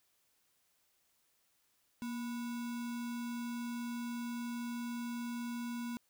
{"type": "tone with sample-and-hold", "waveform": "sine", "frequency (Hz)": 236.9, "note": "A#3", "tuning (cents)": 28, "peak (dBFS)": -37, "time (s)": [2.02, 5.97], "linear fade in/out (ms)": 0, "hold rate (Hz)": 1225, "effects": ["white hiss -75 dBFS RMS until 6.09 s"]}